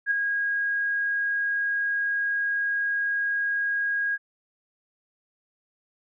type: tone with ADSR envelope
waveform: sine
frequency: 1638 Hz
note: G#6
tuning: 24 cents flat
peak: -18 dBFS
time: 0.06-4.18 s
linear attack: 50 ms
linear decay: 8 ms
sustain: -5 dB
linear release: 39 ms
effects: none